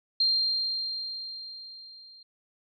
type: tone with level ramp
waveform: sine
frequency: 4186 Hz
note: C8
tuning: in tune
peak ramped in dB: -20 to -49 dBFS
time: 0.2-2.23 s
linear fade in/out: 5 ms
effects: none